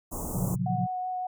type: band-stop noise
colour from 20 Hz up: pink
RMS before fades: -34 dBFS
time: 0.11-0.56 s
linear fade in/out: 20 ms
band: 1100 to 6700 Hz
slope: 48 dB/octave
type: chord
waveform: sine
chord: Gb major seventh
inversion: first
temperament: equal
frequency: 116.54 / 138.59 / 174.61 / 185 Hz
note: Bb2 / Db3 / F3 / Gb3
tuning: 0 / 0 / 0 / 0 cents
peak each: -32 dBFS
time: 0.34-0.87 s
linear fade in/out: 10 ms
type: tone with vibrato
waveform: sine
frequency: 736 Hz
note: F#5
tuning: 9 cents flat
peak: -29 dBFS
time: 0.66-1.27 s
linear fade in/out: 5 ms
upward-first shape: sine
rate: 5.3 Hz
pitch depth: 10 cents each way
effects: none